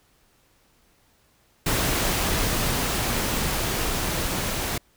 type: noise with level ramp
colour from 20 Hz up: pink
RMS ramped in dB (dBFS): -23 to -27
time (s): 1.66-4.78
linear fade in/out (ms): 5
effects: pink hiss -62 dBFS RMS until 4.96 s